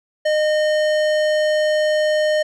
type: tone with tanh clipping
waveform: sine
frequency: 612 Hz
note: D#5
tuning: 29 cents flat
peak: -17 dBFS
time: 0.25-2.43 s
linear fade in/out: 10 ms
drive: 17 dB
effects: none